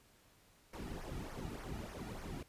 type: noise with flanger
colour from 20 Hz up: brown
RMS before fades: -45 dBFS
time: 0.73-2.43 s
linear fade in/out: 5 ms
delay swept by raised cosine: 0.25 to 1.95 ms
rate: 3.4 Hz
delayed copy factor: -0.7
effects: pink hiss -67 dBFS RMS until 2.48 s + resampled to 32000 Hz